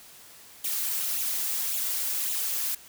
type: noise with flanger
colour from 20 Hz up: blue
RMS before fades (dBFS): -29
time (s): 0.64-2.75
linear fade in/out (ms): 5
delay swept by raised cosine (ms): 0.28 to 6.08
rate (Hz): 1.8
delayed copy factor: +0.7
effects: white hiss -50 dBFS RMS until 2.88 s